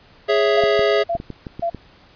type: chord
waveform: square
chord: C# minor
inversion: second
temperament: equal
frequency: 415.3 / 554.4 / 659.3 Hz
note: G#4 / C#5 / E5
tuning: 0 / 0 / 0 cents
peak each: -18 / -22 / -20 dBFS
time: 0.28-1.04 s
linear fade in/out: 20 ms
type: tone bursts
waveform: sine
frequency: 680 Hz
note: F5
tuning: 46 cents flat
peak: -18 dBFS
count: 3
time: 0.56-1.7 s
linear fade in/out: 10 ms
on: 80 ms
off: 450 ms
type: clicks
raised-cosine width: 3 ms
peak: -17 dBFS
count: 8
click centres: 0.638 / 0.793 / 1.152 / 1.201 / 1.303 / 1.468 / 1.595 / 1.747 s
effects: pink hiss -50 dBFS RMS until 2.15 s + resampled to 11025 Hz